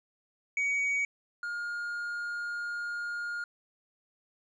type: tone pair in turn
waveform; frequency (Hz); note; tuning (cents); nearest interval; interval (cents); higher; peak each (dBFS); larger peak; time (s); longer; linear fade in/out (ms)
triangle; 2254 / 1419.9; C#7 / F6; +28 / +28; minor sixth; 800; first; -25 / -31; first; 0.57-1.05 / 1.43-3.44; second; 2
effects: resampled to 22050 Hz